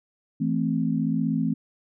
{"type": "chord", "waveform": "sine", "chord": "A minor", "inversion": "second", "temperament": "equal", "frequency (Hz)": [164.81, 220, 261.6], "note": ["E3", "A3", "C4"], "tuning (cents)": [0, 0, 0], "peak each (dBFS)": -26, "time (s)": [0.4, 1.54], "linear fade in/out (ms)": 10, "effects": []}